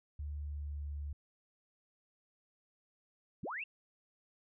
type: tone with pitch glide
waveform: sine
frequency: 73.42 to 72.58 Hz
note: D2 to D2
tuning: 0 to -20 cents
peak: -38 dBFS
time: 0.19-1.13 s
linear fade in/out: 5 ms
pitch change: -20 cents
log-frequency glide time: 0.37-0.88 s
type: linear sweep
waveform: sine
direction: up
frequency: 75.5 to 2794 Hz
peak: -38 dBFS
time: 3.43-3.64 s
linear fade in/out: 5 ms
effects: none